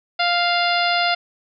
harmonic tone, 698.5 Hz, F5, in tune, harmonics 1 / 2 / 3 / 4 / 5 / 6 / 7, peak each -20 / -23 / -25 / -26 / -27 / -28 / -28 dBFS, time 0.19-1.15 s, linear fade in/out 10 ms, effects none

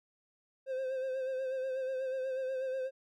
triangle tone with vibrato, 523.3 Hz, C5, in tune, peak -31 dBFS, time 0.66-2.91 s, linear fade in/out 50 ms, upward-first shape sine, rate 8.2 Hz, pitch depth 38 cents each way, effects none

